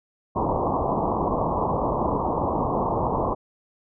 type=low-pass noise; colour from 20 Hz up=white; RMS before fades=-24 dBFS; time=0.35-3.35 s; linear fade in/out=20 ms; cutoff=1100 Hz; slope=96 dB/octave; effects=none